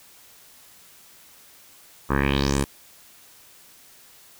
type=tone with low-pass filter sweep; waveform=10% pulse; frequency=69.3 Hz; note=C#2; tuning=in tune; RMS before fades=-22 dBFS; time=2.09-2.65 s; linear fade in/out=20 ms; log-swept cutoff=1200 to 11000 Hz; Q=3.8; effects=white hiss -51 dBFS RMS until 4.39 s